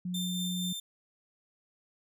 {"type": "tone", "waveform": "sine", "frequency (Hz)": 180, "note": "F#3", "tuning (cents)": -47, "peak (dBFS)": -32, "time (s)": [0.05, 0.73], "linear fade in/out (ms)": 5}
{"type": "tone with tremolo", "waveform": "sawtooth", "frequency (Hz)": 3583, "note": "A7", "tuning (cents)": 31, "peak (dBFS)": -31, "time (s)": [0.14, 0.8], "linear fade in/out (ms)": 5, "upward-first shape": "sine", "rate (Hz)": 4.3, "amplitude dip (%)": 25}
{"effects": []}